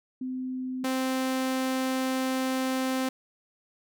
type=tone pair in turn; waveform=sine / sawtooth; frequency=256.9 / 260.8 Hz; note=C4 / C4; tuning=-32 / -5 cents; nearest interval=unison; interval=27 cents; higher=second; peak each=-30 / -22 dBFS; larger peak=second; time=0.21-0.84 / 0.84-3.09 s; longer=second; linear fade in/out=5 ms; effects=none